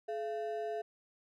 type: ring-modulated tone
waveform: triangle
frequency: 554.4 Hz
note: C#5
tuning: in tune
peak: -30 dBFS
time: 0.08-0.82 s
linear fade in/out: 10 ms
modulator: 128 Hz
effects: none